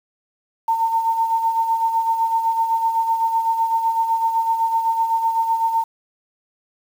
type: tone with tremolo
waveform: sine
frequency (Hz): 907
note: A#5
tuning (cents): -48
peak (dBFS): -14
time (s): 0.68-5.84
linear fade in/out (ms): 5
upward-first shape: sine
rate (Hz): 7.9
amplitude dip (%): 55
effects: 7-bit